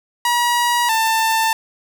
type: tone pair in turn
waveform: sawtooth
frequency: 960 / 891.8 Hz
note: B5 / A5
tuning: -49 / +23 cents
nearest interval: minor second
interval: 128 cents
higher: first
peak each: -11 dBFS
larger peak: neither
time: 0.25-0.89 / 0.89-1.53 s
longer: neither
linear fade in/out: 2 ms
effects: none